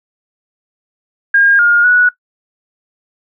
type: tone with pitch steps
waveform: sine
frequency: 1618 / 1420 / 1469 Hz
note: G#6 / F6 / F#6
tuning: -46 / +28 / -13 cents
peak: -6 dBFS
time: 1.34-2.09 s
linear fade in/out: 5 ms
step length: 250 ms
effects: noise-tail reverb RT60 0.1 s tail -18 dB re dry